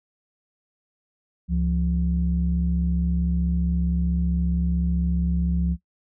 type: tone pair together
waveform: sine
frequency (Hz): 69.3 / 173.82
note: C#2 / F3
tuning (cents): 0 / -8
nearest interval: octave + major third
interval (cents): 1592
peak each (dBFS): -22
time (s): 1.48-5.77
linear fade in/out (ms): 50
effects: noise-tail reverb RT60 0.1 s tail -18 dB re dry + tanh soft clip ceiling -12 dBFS